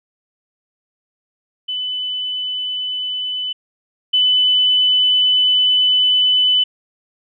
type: tone pair in turn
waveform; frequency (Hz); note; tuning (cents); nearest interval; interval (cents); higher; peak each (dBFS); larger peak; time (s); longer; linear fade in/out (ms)
sine; 3003 / 3003; F#7 / F#7; +25 / +25; unison; 0; neither; -20 / -11; second; 1.68-3.53 / 4.13-6.64; second; 10
effects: none